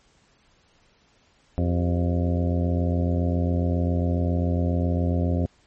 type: harmonic tone with a mistuned harmonic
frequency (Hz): 87.31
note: F2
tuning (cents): 0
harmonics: 1 / 2 / 3 / 4 / 5 / 6 / 7 / 8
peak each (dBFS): -22 / -27 / -28 / -36 / -36 / -34 / -35 / -39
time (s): 1.58-5.46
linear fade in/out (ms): 0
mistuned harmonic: 5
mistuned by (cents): -120
effects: pink hiss -61 dBFS RMS until 5.66 s + MP3 32 kbps